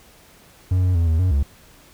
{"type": "tone with pitch steps", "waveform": "triangle", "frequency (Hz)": [91.9, 91.3, 84.1, 80.3, 92, 70.1], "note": ["F#2", "F#2", "E2", "E2", "F#2", "C#2"], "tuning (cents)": [-11, -23, 35, -45, -9, 20], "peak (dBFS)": -13, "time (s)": [0.71, 1.43], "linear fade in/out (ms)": 5, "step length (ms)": 120, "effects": ["pink hiss -50 dBFS RMS until 1.93 s"]}